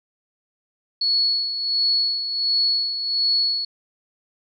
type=tone with tremolo; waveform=sine; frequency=4384 Hz; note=C#8; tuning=20 cents flat; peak=-16 dBFS; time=1.01-3.65 s; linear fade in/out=5 ms; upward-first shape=sine; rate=1.4 Hz; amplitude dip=60%; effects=none